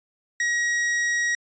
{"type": "tone", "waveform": "45% pulse", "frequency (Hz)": 1900, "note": "A#6", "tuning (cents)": 33, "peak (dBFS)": -21, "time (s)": [0.4, 1.35], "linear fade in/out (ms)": 2, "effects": ["resampled to 16000 Hz"]}